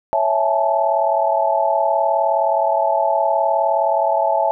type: chord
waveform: sine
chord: A major seventh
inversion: first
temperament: equal with one note detuned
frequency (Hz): 554.4 / 659.3 / 840.7 / 880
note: C#5 / E5 / G#5 / A5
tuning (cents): 0 / 0 / +21 / 0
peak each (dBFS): -22 / -18 / -21 / -20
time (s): 0.13-4.51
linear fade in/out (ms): 0
effects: none